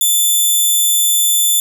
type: tone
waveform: 5% pulse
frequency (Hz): 3520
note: A7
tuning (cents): 0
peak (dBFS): -3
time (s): 0.01-1.6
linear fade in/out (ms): 2
effects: none